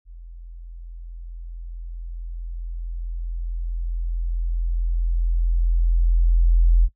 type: tone with level ramp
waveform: sine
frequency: 42.3 Hz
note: E1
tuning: 45 cents sharp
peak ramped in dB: -37 to -11 dBFS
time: 0.05-6.89 s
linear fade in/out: 50 ms
effects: noise-tail reverb RT60 0.1 s tail -19 dB re dry